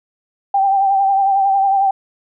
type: tone with vibrato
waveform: sine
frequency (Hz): 784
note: G5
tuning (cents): 0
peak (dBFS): -11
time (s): 0.54-1.91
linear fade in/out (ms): 5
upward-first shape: triangle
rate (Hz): 11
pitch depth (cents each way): 45
effects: none